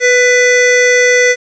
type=tone pair together; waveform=square; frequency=493.9 / 1991.6 Hz; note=B4 / B6; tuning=0 / +14 cents; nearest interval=2 octaves; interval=2414 cents; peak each=-10 dBFS; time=0-1.36 s; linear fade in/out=50 ms; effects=resampled to 16000 Hz + 7-bit